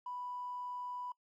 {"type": "tone", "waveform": "triangle", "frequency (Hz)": 987.8, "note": "B5", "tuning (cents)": 0, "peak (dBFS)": -36, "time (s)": [0.06, 1.12], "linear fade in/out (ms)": 5, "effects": ["noise-tail reverb RT60 0.1 s tail -25 dB re dry", "tanh soft clip ceiling -37 dBFS"]}